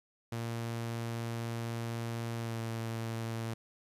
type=tone with pitch glide; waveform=sawtooth; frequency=116 to 113.88 Hz; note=A#2 to A#2; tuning=-8 to -40 cents; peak=-31 dBFS; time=0.32-3.54 s; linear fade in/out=5 ms; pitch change=-32 cents; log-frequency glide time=2.38-2.59 s; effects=resampled to 32000 Hz + 11-bit